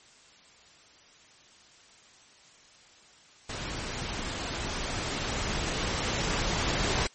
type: noise with level ramp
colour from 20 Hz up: pink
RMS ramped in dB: -36 to -27 dBFS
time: 3.49-7.07 s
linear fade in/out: 5 ms
effects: white hiss -56 dBFS RMS until 7.14 s + MP3 32 kbps